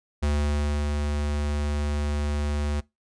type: tone with ADSR envelope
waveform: square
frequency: 73.42 Hz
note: D2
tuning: in tune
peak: -22 dBFS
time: 0.22-2.81 s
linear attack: 14 ms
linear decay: 630 ms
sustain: -3 dB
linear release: 15 ms
effects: noise-tail reverb RT60 0.2 s tail -22 dB re dry + resampled to 22050 Hz